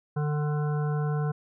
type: harmonic tone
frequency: 149 Hz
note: D3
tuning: 25 cents sharp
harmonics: 1 / 3 / 5 / 7 / 9 / 10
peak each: -25 / -35 / -39 / -42 / -44 / -45 dBFS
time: 0.16-1.32 s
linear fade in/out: 10 ms
effects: none